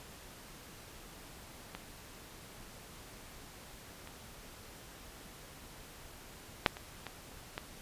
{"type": "clicks", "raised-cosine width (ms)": 0.3, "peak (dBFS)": [-25, -30, -7, -28, -24, -21], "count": 6, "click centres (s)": [1.75, 4.074, 6.662, 6.769, 7.067, 7.579], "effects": ["pink hiss -52 dBFS RMS until 7.81 s", "resampled to 32000 Hz"]}